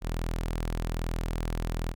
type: tone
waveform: sawtooth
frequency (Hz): 41.2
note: E1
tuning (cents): 0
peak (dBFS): -25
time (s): 0.01-1.95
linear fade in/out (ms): 50
effects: none